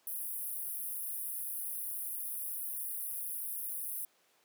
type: high-pass noise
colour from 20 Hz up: pink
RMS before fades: -39 dBFS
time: 0.07-4.05 s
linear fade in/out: 2 ms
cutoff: 9700 Hz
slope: 96 dB/octave
effects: pink hiss -69 dBFS RMS until 4.44 s + high-pass 400 Hz 12 dB/octave